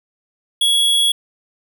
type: tone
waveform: square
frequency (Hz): 3345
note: G#7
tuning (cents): +12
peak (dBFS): -13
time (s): 0.61-1.12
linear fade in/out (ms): 5
effects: none